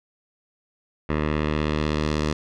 10% pulse tone with low-pass filter sweep, 76.1 Hz, D#2, 38 cents flat, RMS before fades -24 dBFS, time 1.09-2.33 s, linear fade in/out 5 ms, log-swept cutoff 2100 to 5700 Hz, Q 1.2, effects none

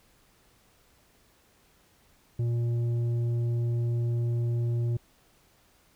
sine tone with tanh clipping, 118.3 Hz, A#2, 26 cents sharp, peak -26 dBFS, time 2.39-4.97 s, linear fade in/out 5 ms, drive 7 dB, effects pink hiss -63 dBFS RMS until 5.95 s

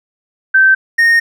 sine / triangle tone pair in turn, 1551 / 1849.6 Hz, G6 / A#6, -19 / -14 cents, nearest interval minor third, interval 305 cents, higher second, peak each -5 dBFS, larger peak neither, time 0.54-0.75 / 0.98-1.2 s, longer second, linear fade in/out 10 ms, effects none

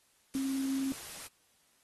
sine tone in noise, 269.1 Hz, C4, 49 cents sharp, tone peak -30 dBFS, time 0.35-0.92 s, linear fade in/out 0 ms, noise white, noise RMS -45 dBFS, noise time 0.34-1.27 s, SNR +12 dB, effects white hiss -69 dBFS RMS until 1.83 s + AAC 32 kbps

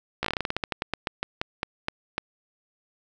slowing click train, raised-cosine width 0.3 ms, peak -10 dBFS, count 21, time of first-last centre 0.23-2.18 s, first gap 15 ms, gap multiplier 1.17, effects none

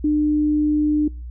sine tone, 300 Hz, D4, 37 cents sharp, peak -15 dBFS, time 0.04-1.08 s, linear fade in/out 5 ms, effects noise-tail reverb RT60 0.3 s tail -25 dB re dry + added 60 Hz sine -30 dBFS peak until 1.3 s

